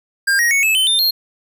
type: tone with pitch steps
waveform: square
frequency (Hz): 1603 / 1884.4 / 2215 / 2604 / 3061 / 3599 / 4230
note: G6 / A#6 / C#7 / E7 / G7 / A7 / C8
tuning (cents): +38 / +18 / -2 / -22 / -42 / +38 / +18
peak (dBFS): -13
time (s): 0.27-1.11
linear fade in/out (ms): 10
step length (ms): 120
effects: none